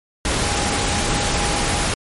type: tone in noise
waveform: sine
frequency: 818 Hz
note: G#5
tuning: 26 cents flat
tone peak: -28 dBFS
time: 0.43-1.86 s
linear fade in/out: 2 ms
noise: pink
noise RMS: -20 dBFS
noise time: 0.25-1.94 s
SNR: -11 dB
effects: MP3 48 kbps